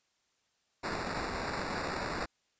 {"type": "noise with sample-and-hold", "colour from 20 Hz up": "violet", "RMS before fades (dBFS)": -36, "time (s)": [0.83, 2.26], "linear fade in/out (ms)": 10, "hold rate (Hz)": 3150, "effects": ["white hiss -75 dBFS RMS until 2.59 s", "resampled to 16000 Hz"]}